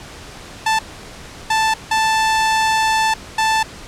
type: tone bursts at uneven times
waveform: sawtooth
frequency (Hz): 881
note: A5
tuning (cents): +2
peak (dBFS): -10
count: 4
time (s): 0.66-0.79 / 1.5-1.74 / 1.91-3.14 / 3.38-3.63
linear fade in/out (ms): 5
effects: pink hiss -36 dBFS RMS until 3.87 s + low-pass 8000 Hz 12 dB/octave